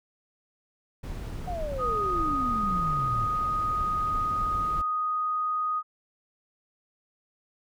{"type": "noise", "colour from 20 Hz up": "brown", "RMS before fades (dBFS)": -35, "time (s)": [1.03, 4.82], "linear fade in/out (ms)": 10}
{"type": "exponential sweep", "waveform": "sine", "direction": "down", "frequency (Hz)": [740, 103.4], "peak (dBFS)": -31, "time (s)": [1.47, 3.26], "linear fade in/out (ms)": 10}
{"type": "tone", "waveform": "sine", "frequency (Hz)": 1244.5, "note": "D#6", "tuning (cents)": 0, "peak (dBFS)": -25, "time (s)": [1.78, 5.83], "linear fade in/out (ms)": 50}
{"effects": []}